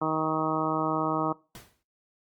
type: harmonic tone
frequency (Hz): 157.5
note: D#3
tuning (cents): +21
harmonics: 1 / 2 / 3 / 4 / 5 / 6 / 7 / 8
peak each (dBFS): -35 / -30 / -35 / -34 / -34 / -33 / -33 / -33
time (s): 0.01-1.33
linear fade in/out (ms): 10
type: noise with exponential decay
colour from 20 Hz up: pink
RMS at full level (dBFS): -42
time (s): 1.55-1.83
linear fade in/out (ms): 1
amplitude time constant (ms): 60
effects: noise-tail reverb RT60 0.3 s tail -20 dB re dry + Opus 48 kbps